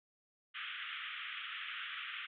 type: band-pass noise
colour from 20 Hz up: white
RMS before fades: -44 dBFS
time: 0.54-2.27 s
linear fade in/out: 20 ms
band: 1200 to 3400 Hz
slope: 96 dB/octave
effects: none